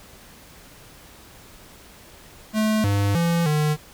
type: tone with pitch steps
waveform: square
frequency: 216.3 / 100.7 / 169.4 / 151.3 Hz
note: A3 / G2 / E3 / D#3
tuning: -29 / +47 / +48 / -48 cents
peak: -19 dBFS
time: 2.53-3.77 s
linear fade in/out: 50 ms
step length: 310 ms
effects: pink hiss -47 dBFS RMS until 3.93 s